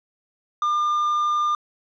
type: tone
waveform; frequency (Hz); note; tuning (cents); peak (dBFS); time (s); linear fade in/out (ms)
triangle; 1202; D6; +40; -17; 0.62-1.55; 2
effects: resampled to 16000 Hz + 9-bit